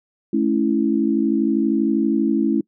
sine chord, A major, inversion none, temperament equal with one note detuned, 216.7 / 277.2 / 329.6 Hz, A3 / C#4 / E4, -26 / 0 / 0 cents, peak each -20 dBFS, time 0.33-2.61 s, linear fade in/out 5 ms, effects noise-tail reverb RT60 0.1 s tail -25 dB re dry

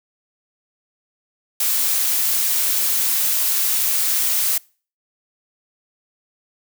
blue noise, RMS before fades -19 dBFS, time 1.6-4.58 s, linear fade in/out 5 ms, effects noise-tail reverb RT60 0.4 s tail -25 dB re dry

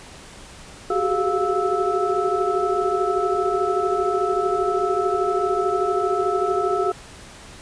sine tone cluster, 370.8 / 384 / 415.7 / 703 / 1311 Hz, F#4 / G4 / G#4 / F5 / E6, +4 / -36 / +2 / +11 / -10 cents, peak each -25 dBFS, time 0.9-6.92 s, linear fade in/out 5 ms, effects pink hiss -42 dBFS RMS until 7.61 s + resampled to 22050 Hz

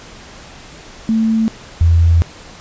sine tone pair in turn, 222.7 / 83.64 Hz, A3 / E2, +21 / +26 cents, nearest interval octave + perfect fourth, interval 1695 cents, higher first, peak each -11 / -7 dBFS, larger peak second, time 1.09-1.48 / 1.81-2.22 s, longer second, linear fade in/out 0 ms, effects pink hiss -37 dBFS RMS until 2.6 s + resampled to 16000 Hz

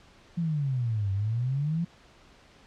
sine exponential two-way sweep, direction down then up, 174.61 to 95.6 to 174.61 Hz, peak -25 dBFS, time 0.37-1.85 s, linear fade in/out 10 ms, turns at 1.12 s, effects pink hiss -56 dBFS RMS until 2.66 s + low-pass 5000 Hz 12 dB/octave

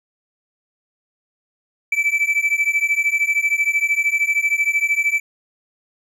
triangle beating tone pair, 2308 / 2321 Hz, D7 / D7, -31 / -21 cents, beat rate 13 Hz, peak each -18 / -17 dBFS, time 1.92-5.2 s, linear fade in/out 5 ms, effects none

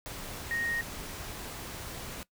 sine tone in noise, 1864.7 Hz, A#6, in tune, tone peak -30 dBFS, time 0.51-0.81 s, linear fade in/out 0 ms, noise pink, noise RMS -41 dBFS, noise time 0.06-2.23 s, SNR +8 dB, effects noise-tail reverb RT60 0.1 s tail -19 dB re dry

